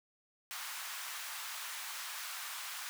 pink high-pass noise, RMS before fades -43 dBFS, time 0.51-2.89 s, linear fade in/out 0 ms, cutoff 1000 Hz, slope 24 dB/octave, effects none

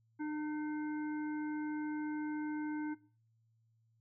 harmonic tone with a mistuned harmonic, 302.3 Hz, D#4, 50 cents flat, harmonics 1 / 3 / 5 / 7, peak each -36 / -47 / -50 / -56 dBFS, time 0.19-2.95 s, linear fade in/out 20 ms, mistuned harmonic 5, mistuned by +18 cents, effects noise-tail reverb RT60 0.4 s tail -19 dB re dry + added 113 Hz sine -70 dBFS peak until 4 s

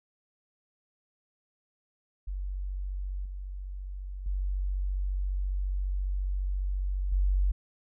sine tone with level steps, 47.29 Hz, F#1, 39 cents sharp, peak -31 / -35 / -27 / -22 dBFS, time 2.27-7.52 s, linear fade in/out 10 ms, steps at 3.25 / 4.26 / 7.12 s, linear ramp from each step 5 ms, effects none

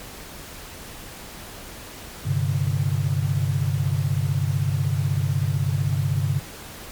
sine chord, G suspended fourth, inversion none, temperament equal, 98 / 130.81 / 146.83 Hz, G2 / C3 / D3, 0 / 0 / 0 cents, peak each -24 dBFS, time 2.25-6.4 s, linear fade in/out 20 ms, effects pink hiss -39 dBFS RMS until 6.91 s + MP3 96 kbps

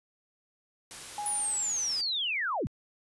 white noise, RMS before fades -43 dBFS, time 0.91-2.01 s, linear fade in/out 0 ms
sine tone with exponential decay, 830.6 Hz, G#5, in tune, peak -31 dBFS, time 1.18-2.15 s, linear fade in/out 2 ms, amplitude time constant 210 ms
sine linear sweep, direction down, 9980 to 66.2 Hz, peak -28 dBFS, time 1.26-2.67 s, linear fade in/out 0 ms
effects resampled to 24000 Hz

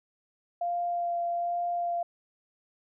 sine tone with vibrato, 694 Hz, F5, 11 cents flat, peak -27 dBFS, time 0.61-2.03 s, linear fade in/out 5 ms, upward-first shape sine, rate 1.2 Hz, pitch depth 11 cents each way, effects none

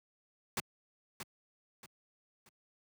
pink noise with echo, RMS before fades -34 dBFS, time 0.57-0.6 s, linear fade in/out 2 ms, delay 630 ms, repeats 3, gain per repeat -9 dB, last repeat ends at 2.49 s, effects high-pass 100 Hz 12 dB/octave

